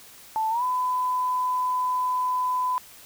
sine tone with pitch glide, 880 to 1005 Hz, A5 to B5, 0 to +30 cents, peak -22 dBFS, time 0.36-2.78 s, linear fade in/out 0 ms, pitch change +230 cents, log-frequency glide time 0.5-0.63 s, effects white hiss -48 dBFS RMS until 3.05 s

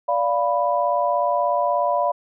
sine chord, B diminished, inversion first, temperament equal with one note detuned, 581.9 / 698.5 / 987.8 Hz, D5 / F5 / B5, -16 / 0 / 0 cents, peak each -22 dBFS, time 0.08-2.12 s, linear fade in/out 10 ms, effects none

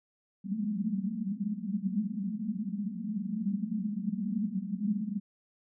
white band-pass noise, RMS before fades -33 dBFS, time 0.44-5.2 s, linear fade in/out 20 ms, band 190 to 220 Hz, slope 96 dB/octave, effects none

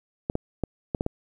clicks, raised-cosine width 2 ms, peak -12 dBFS, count 6, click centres 0.299 / 0.354 / 0.637 / 0.948 / 1.009 / 1.064 s, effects 9-bit

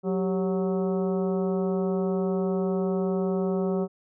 harmonic tone with a mistuned harmonic, 185 Hz, F#3, in tune, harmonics 1 / 2 / 3 / 4 / 5 / 6 / 7, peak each -26 / -27 / -33 / -39 / -45 / -46 / -45 dBFS, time 0.03-3.88 s, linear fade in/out 50 ms, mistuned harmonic 2, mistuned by +89 cents, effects none

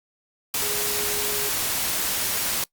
sine tone in noise, 415.3 Hz, G#4, in tune, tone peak -33 dBFS, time 0.62-1.49 s, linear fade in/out 2 ms, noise white, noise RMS -25 dBFS, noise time 0.54-2.64 s, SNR -11 dB, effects noise-tail reverb RT60 0.1 s tail -24 dB re dry + Opus 48 kbps

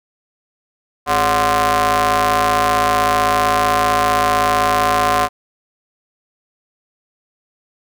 sawtooth ring-modulated tone, 156.4 Hz, D#3, 9 cents sharp, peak -6 dBFS, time 1.06-5.29 s, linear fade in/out 50 ms, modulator 888 Hz, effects none

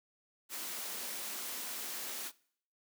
white high-pass noise, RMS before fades -41 dBFS, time 0.49-2.32 s, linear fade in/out 50 ms, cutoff 190 Hz, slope 48 dB/octave, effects noise-tail reverb RT60 0.6 s tail -22 dB re dry

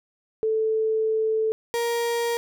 sine / 35% pulse tone pair in turn, 439.6 / 469.6 Hz, A4 / A#4, -2 / +13 cents, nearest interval minor second, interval 115 cents, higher second, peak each -20 / -21 dBFS, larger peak first, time 0.43-1.52 / 1.74-2.37 s, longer first, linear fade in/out 0 ms, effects none

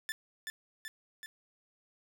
sawtooth tone with echo, 1760 Hz, A6, in tune, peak -31 dBFS, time 0.09-0.12 s, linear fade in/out 0 ms, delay 380 ms, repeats 3, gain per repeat -3 dB, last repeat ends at 1.26 s, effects none

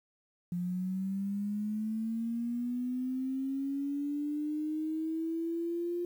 sine linear sweep, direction up, 174.61 to 351 Hz, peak -31 dBFS, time 0.52-6.05 s, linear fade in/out 2 ms, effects 10-bit

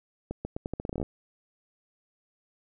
accelerating click train, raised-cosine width 2 ms, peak -19 dBFS, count 14, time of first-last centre 0.31-1.029 s, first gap 140 ms, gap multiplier 0.82, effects none

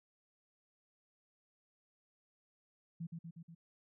sine tone with echo, 166.5 Hz, E3, 18 cents sharp, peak -39 dBFS, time 3-3.07 s, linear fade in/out 10 ms, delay 120 ms, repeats 4, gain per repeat -3 dB, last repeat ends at 3.55 s, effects none

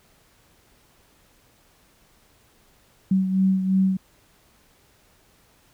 sine beating tone pair, 189.5 / 192.4 Hz, F#3 / G3, +42 / -32 cents, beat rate 2.9 Hz, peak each -18 / -26 dBFS, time 3.11-3.97 s, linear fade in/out 5 ms, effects pink hiss -59 dBFS RMS until 5.73 s

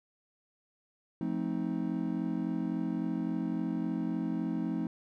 triangle chord, F dominant seventh, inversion none, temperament just, 174.61 / 218.3 / 261.9 / 314.3 Hz, F3 / A3 / C4 / Eb4, 0 / -13 / +2 / +18 cents, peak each -34 dBFS, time 1.21-4.87 s, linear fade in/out 2 ms, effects none

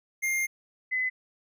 square / sine tone pair in turn, 2115 / 2022 Hz, C7 / B6, +18 / +40 cents, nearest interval minor second, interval 78 cents, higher first, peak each -26 / -25 dBFS, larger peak second, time 0.22-0.47 / 0.91-1.1 s, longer first, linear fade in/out 20 ms, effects none

